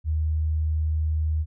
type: tone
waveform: sine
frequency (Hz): 78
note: D#2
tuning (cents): +5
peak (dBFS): -21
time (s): 0.04-1.46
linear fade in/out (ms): 50
effects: none